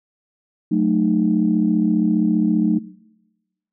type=chord; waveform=sine; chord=D# diminished; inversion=first; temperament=equal with one note detuned; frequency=185 / 220 / 306.3 Hz; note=F#3 / A3 / D#4; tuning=0 / 0 / -27 cents; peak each=-19 dBFS; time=0.71-2.79 s; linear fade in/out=10 ms; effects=noise-tail reverb RT60 1.0 s tail -20 dB re dry + tanh soft clip ceiling -5 dBFS